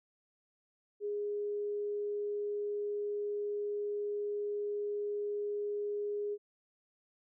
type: tone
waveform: sine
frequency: 412.7 Hz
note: G#4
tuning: 11 cents flat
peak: -33 dBFS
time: 1-6.38 s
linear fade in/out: 50 ms
effects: none